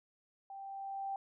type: tone with level ramp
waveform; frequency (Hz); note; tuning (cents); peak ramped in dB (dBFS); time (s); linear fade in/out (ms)
sine; 784; G5; 0; -45 to -35; 0.5-1.16; 2
effects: none